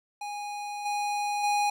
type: tone with level steps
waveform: square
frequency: 824 Hz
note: G#5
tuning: 14 cents flat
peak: -34 / -28 / -24 dBFS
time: 0.21-1.7 s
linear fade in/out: 5 ms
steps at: 0.85 / 1.43 s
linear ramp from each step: 10 ms
effects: low-pass 10000 Hz 12 dB/octave + 11-bit